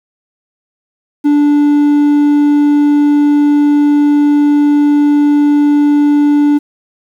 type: tone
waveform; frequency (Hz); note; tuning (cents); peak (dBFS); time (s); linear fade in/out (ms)
triangle; 292; D4; -10; -4; 1.24-6.59; 20
effects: 7-bit